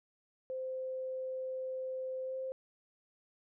sine tone with pitch glide, 519 to 524.1 Hz, C5 to C5, -14 to +3 cents, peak -36 dBFS, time 0.5-2.52 s, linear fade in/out 0 ms, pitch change +17 cents, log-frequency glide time 2.24-2.36 s, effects none

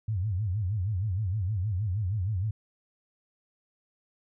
sine tone with vibrato, 99 Hz, G2, 18 cents sharp, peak -26 dBFS, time 0.08-2.51 s, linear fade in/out 5 ms, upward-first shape sine, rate 6.4 Hz, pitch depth 210 cents each way, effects none

